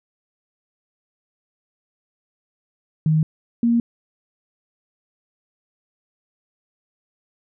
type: tone pair in turn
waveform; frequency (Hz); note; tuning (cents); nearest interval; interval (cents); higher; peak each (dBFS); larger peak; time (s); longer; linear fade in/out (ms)
sine; 156.5 / 234.5; D#3 / A#3; +10 / +11; perfect fifth; 701; second; -14; neither; 3.06-3.23 / 3.63-3.8; neither; 2
effects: none